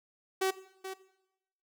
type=tone with echo; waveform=sawtooth; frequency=380.6 Hz; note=F#4; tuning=49 cents sharp; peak=-23 dBFS; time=0.41-0.51 s; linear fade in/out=10 ms; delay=430 ms; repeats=1; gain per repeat=-11 dB; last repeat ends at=0.94 s; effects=noise-tail reverb RT60 0.9 s tail -17 dB re dry